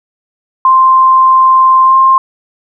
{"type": "tone with pitch glide", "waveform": "sine", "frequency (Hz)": [1046.5, 1058], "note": ["C6", "C6"], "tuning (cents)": [0, 19], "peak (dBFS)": -3, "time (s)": [0.65, 2.18], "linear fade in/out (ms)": 2, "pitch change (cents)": 19, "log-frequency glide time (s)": [1.85, 1.95], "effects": []}